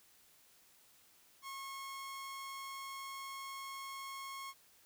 sawtooth tone, 1088 Hz, C#6, 33 cents flat, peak -40 dBFS, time 1.42-4.54 s, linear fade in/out 50 ms, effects white hiss -66 dBFS RMS until 4.85 s

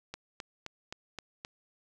click train, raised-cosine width 0.2 ms, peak -22 dBFS, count 6, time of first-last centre 0.14-1.449 s, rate 3.82 Hz, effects none

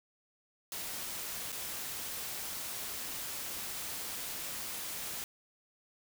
white noise with dropouts, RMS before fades -40 dBFS, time 0.72-5.24 s, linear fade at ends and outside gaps 1 ms, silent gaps 1.52-1.526 s, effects none

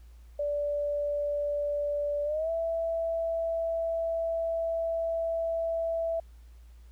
sine tone with pitch glide, 582 to 660.9 Hz, D5 to E5, -16 to +4 cents, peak -27 dBFS, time 0.39-6.2 s, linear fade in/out 5 ms, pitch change +220 cents, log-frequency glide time 2.24-2.5 s, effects added 58 Hz sine -48 dBFS peak until 6.91 s + pink hiss -67 dBFS RMS until 6.91 s

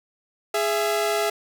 sawtooth tone pair together, 415.3 / 669.2 Hz, G#4 / E5, 0 / +26 cents, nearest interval minor sixth, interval 826 cents, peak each -20 / -20 dBFS, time 0.54-1.3 s, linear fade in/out 5 ms, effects none

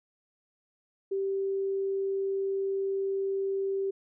sine tone, 390 Hz, G4, 9 cents flat, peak -27 dBFS, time 1.11-3.91 s, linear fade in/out 10 ms, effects none

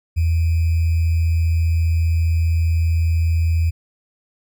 sine tone with sample-and-hold, 82.41 Hz, E2, in tune, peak -14 dBFS, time 0.16-3.71 s, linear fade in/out 20 ms, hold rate 2450 Hz, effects none

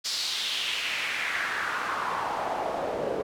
pink noise with band-pass filter sweep, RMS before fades -30 dBFS, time 0.04-3.23 s, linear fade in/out 20 ms, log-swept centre 4900 to 460 Hz, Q 2.8, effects none

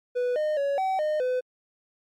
triangle tone with pitch steps, 493.5 / 611 / 561 / 762 / 611 / 505 Hz, B4 / D#5 / C#5 / G5 / D#5 / B4, -1 / -32 / +21 / -49 / -32 / +39 cents, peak -21 dBFS, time 0.15-1.41 s, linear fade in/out 20 ms, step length 210 ms, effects MP3 64 kbps

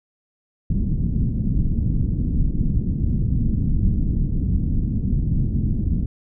pink low-pass noise, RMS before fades -20 dBFS, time 0.7-6.06 s, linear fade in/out 5 ms, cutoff 230 Hz, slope 24 dB/octave, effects none

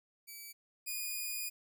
5% pulse tone pair in turn, 2300 / 2459 Hz, D7 / D#7, -37 / -21 cents, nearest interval minor second, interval 116 cents, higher second, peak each -37 / -27 dBFS, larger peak second, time 0.27-0.53 / 0.86-1.5 s, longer second, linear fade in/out 20 ms, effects none

